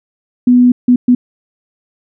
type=tone bursts at uneven times; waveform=sine; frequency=246.9 Hz; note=B3; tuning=in tune; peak=-4 dBFS; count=3; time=0.47-0.72 / 0.88-0.96 / 1.08-1.15 s; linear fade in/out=5 ms; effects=none